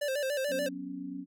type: tone with vibrato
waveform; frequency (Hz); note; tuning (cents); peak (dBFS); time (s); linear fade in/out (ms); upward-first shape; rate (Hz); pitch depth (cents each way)
square; 554.4; C#5; 0; -30; 0.01-0.69; 10; square; 6.9; 87
type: chord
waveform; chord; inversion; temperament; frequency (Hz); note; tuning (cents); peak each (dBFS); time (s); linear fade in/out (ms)
sine; F# suspended fourth; none; equal with one note detuned; 185 / 249.2 / 277.2; F#3 / B3 / C#4; 0 / +16 / 0; -43 / -43 / -38; 0.48-1.26; 50
effects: none